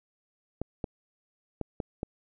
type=clicks; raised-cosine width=2 ms; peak=-18 dBFS; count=5; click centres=0.616 / 0.842 / 1.613 / 1.802 / 2.031 s; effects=none